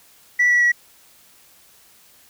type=tone with pitch steps; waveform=sine; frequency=1958 / 1943.4 / 1928.8 Hz; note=B6 / B6 / B6; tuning=-15 / -28 / -41 cents; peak=-11 dBFS; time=0.39-0.72 s; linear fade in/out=10 ms; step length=110 ms; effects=tanh soft clip ceiling -11 dBFS + white hiss -52 dBFS RMS until 2.29 s